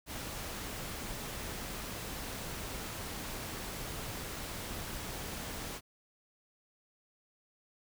pink noise, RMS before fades -41 dBFS, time 0.06-5.81 s, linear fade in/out 50 ms, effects none

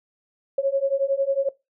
sine beating tone pair, 542 / 553 Hz, C#5 / C#5, -39 / -4 cents, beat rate 11 Hz, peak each -22 dBFS, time 0.58-1.49 s, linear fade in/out 5 ms, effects noise-tail reverb RT60 0.2 s tail -20 dB re dry

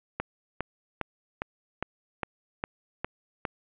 click train, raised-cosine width 0.5 ms, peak -14 dBFS, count 9, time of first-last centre 0.2-3.452 s, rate 2.46 Hz, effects resampled to 8000 Hz + 9-bit

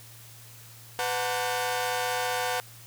sawtooth tone cluster, 501 / 734 / 898 / 1147 / 1574 Hz, B4 / F#5 / A5 / D6 / G6, +25 / -14 / +35 / -41 / +7 cents, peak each -28 / -27 / -30 / -35 / -34 dBFS, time 0.99-2.6 s, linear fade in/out 0 ms, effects added 115 Hz sine -50 dBFS peak until 2.86 s + white hiss -50 dBFS RMS until 2.86 s

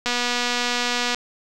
click train, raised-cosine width 0.2 ms, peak -6 dBFS, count 265, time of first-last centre 0.06-1.146 s, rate 243 Hz, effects none

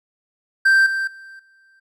triangle tone with level steps, 1568 Hz, G6, in tune, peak -9 / -18 / -36 / -50 dBFS, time 0.65-1.8 s, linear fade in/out 10 ms, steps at 0.86 / 1.07 / 1.39 s, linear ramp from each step 5 ms, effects none

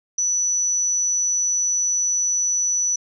sine tone, 5940 Hz, F#8, 6 cents sharp, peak -18 dBFS, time 0.18-2.96 s, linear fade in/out 5 ms, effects none

